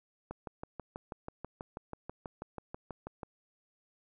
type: click train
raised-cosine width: 1 ms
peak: -26 dBFS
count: 19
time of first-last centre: 0.31-3.232 s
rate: 6.16 Hz
effects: none